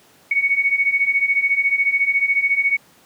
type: beating tone pair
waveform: sine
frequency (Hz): 2217 / 2231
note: C#7 / C#7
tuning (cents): 0 / +11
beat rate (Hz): 14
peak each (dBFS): -20 / -17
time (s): 0.31-2.77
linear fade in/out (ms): 5
effects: pink hiss -52 dBFS RMS until 3.05 s + high-pass 150 Hz 12 dB/octave